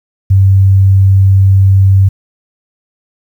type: tone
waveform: sine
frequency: 96.7 Hz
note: G2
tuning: 23 cents flat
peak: -3 dBFS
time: 0.3-2.09 s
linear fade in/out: 10 ms
effects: 7-bit